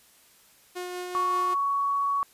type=tone with tremolo; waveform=sawtooth; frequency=359.8 Hz; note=F#4; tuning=48 cents flat; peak=-28 dBFS; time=0.75-1.55 s; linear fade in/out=20 ms; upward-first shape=sine; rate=5.2 Hz; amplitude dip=25%
type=tone with pitch glide; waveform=sine; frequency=1115 to 1121.5 Hz; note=C#6 to C#6; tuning=+10 to +20 cents; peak=-23 dBFS; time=1.15-2.23 s; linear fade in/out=0 ms; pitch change=+10 cents; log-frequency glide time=1.28-2 s
effects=white hiss -58 dBFS RMS until 2.33 s + resampled to 32000 Hz